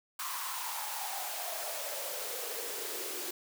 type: noise with high-pass filter sweep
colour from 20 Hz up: white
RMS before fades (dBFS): -38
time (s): 0.19-3.31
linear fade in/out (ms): 5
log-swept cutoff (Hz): 1100 to 350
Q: 6.3
effects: none